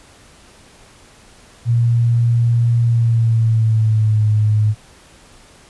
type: tone with pitch glide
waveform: sine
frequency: 117.8 to 106.78 Hz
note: A#2 to G#2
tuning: +19 to +49 cents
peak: -11 dBFS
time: 1.65-4.75 s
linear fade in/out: 50 ms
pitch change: -170 cents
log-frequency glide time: 2.82-4.27 s
effects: pink hiss -46 dBFS RMS until 5.69 s + resampled to 24000 Hz